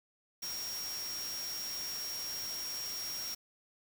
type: tone in noise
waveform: sine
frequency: 5588 Hz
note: F8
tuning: in tune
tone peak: -38 dBFS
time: 0.42-3.35 s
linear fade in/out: 10 ms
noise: white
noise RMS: -44 dBFS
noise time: 0.42-3.35 s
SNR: +3 dB
effects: none